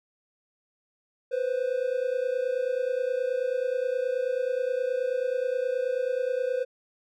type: tone pair together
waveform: triangle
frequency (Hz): 493.9 / 523.3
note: B4 / C5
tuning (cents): 0 / 0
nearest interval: minor second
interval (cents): 100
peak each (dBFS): -26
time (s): 1.31-6.65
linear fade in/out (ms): 20
effects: none